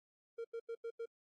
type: tone bursts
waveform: triangle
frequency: 461.3 Hz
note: A#4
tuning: 18 cents flat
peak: -38 dBFS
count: 5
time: 0.38-1.058 s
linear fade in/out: 10 ms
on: 66 ms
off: 87 ms
effects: AAC 32 kbps